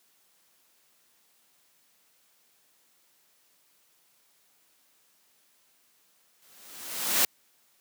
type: noise with exponential growth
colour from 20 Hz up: white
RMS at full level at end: -21 dBFS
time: 6.42-7.25 s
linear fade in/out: 2 ms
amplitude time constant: 180 ms
effects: white hiss -66 dBFS RMS until 7.8 s + high-pass 150 Hz 12 dB/octave